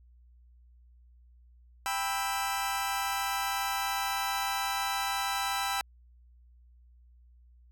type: chord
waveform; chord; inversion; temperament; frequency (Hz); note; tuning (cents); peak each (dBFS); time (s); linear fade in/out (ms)
sawtooth; E minor; first; just; 791.1 / 988.9 / 1318.5; G5 / B5 / E6; +16 / +2 / 0; -29 / -31 / -31; 1.86-5.81; 0
effects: added 60 Hz sine -55 dBFS peak until 7.71 s + AAC 64 kbps